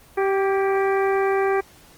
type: harmonic tone with a mistuned harmonic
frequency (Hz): 389.4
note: G4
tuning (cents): -12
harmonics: 1 / 2 / 3 / 4 / 5 / 6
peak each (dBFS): -19 / -25 / -29 / -31 / -33 / -35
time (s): 0.17-1.61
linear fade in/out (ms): 10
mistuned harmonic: 4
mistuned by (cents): +38
effects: pink hiss -50 dBFS RMS until 1.97 s + Opus 24 kbps